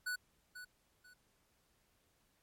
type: tone with echo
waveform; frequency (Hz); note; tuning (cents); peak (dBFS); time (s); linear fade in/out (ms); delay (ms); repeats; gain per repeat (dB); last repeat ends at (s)
square; 1480; F#6; 0; -37; 0.06-0.16; 10; 490; 2; -11; 1.14
effects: pink hiss -75 dBFS RMS until 2.42 s + MP3 64 kbps